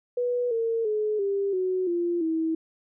sine tone with pitch steps, 489.2 / 456.4 / 425.9 / 397.4 / 370.7 / 345.9 / 322.8 Hz, B4 / A#4 / G#4 / G4 / F#4 / F4 / E4, -16 / -37 / +44 / +24 / +3 / -17 / -36 cents, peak -23 dBFS, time 0.17-2.55 s, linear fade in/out 5 ms, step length 340 ms, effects none

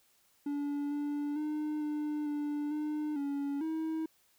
triangle tone with pitch steps, 287.7 / 291 / 303 / 299.3 / 293.9 / 301.9 / 282.4 / 319.1 Hz, D4 / D4 / D#4 / D4 / D4 / D4 / C#4 / D#4, -36 / -16 / -46 / +33 / +1 / +48 / +32 / +44 cents, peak -30 dBFS, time 0.46-4.06 s, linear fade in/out 5 ms, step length 450 ms, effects white hiss -69 dBFS RMS until 4.38 s

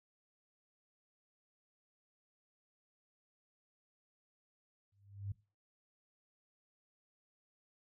sine tone with exponential growth, 99.9 Hz, G2, 33 cents sharp, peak -35 dBFS, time 4.92-5.32 s, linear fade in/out 5 ms, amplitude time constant 85 ms, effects noise-tail reverb RT60 0.3 s tail -19 dB re dry

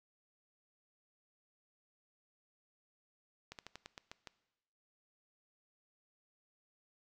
slowing click train, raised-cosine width 0.2 ms, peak -29 dBFS, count 8, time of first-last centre 3.52-4.273 s, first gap 68 ms, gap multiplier 1.15, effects noise-tail reverb RT60 1.0 s tail -19 dB re dry

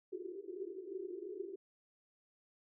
white band-pass noise, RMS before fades -45 dBFS, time 0.12-1.56 s, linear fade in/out 5 ms, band 350 to 400 Hz, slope 96 dB/octave, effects none

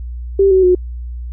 sine tone with pitch steps, 392 / 377.1 / 362.8 Hz, G4 / F#4 / F#4, 0 / +33 / -34 cents, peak -7 dBFS, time 0.39-0.75 s, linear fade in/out 5 ms, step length 120 ms, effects added 60 Hz sine -23 dBFS peak until 1.32 s

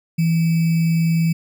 sine tone with sample-and-hold, 164.81 Hz, E3, in tune, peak -14 dBFS, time 0.18-1.33 s, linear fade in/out 10 ms, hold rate 2450 Hz, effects none

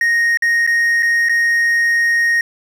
triangle tone with dropouts, 1864.7 Hz, A#6, in tune, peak -10 dBFS, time 0.01-2.41 s, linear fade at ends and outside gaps 2 ms, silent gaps 0.373-0.422 / 0.666-0.674 / 1.025-1.029 / 1.287-1.294 s, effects none

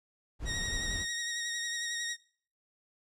brown noise, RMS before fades -38 dBFS, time 0.39-1.06 s, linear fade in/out 50 ms
15% pulse tone with vibrato, 1878 Hz, A#6, 12 cents sharp, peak -27 dBFS, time 0.45-2.17 s, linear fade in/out 50 ms, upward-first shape sine, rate 11 Hz, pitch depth 24 cents each way
effects noise-tail reverb RT60 0.5 s tail -22 dB re dry + low-pass 10000 Hz 12 dB/octave

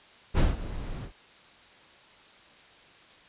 brown noise with ADSR envelope, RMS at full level -19 dBFS, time 0.34-1.12 s, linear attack 42 ms, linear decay 170 ms, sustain -16 dB, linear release 94 ms, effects white hiss -54 dBFS RMS until 3.28 s + resampled to 8000 Hz

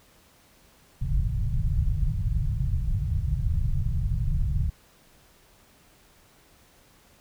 pink low-pass noise, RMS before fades -25 dBFS, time 1.01-4.7 s, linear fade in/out 10 ms, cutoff 150 Hz, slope 48 dB/octave, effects pink hiss -58 dBFS RMS until 7.2 s

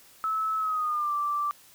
sine tone with pitch glide, 1300 to 1171.6 Hz, E6 to D6, -24 to -5 cents, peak -25 dBFS, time 0.24-1.51 s, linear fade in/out 0 ms, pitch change -181 cents, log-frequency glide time 0.57-1.14 s, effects white hiss -55 dBFS RMS until 1.74 s

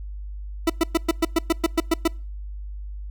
40% pulse tone bursts, 329.6 Hz, E4, in tune, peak -15 dBFS, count 11, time 0.67-2.078 s, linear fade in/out 5 ms, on 28 ms, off 110 ms, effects noise-tail reverb RT60 0.4 s tail -26 dB re dry + added 50 Hz sine -31 dBFS peak until 3.1 s

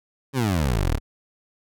20% pulse exponential sweep, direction down, 141.8 to 32.7 Hz, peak -15 dBFS, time 0.33-1 s, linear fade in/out 50 ms, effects none

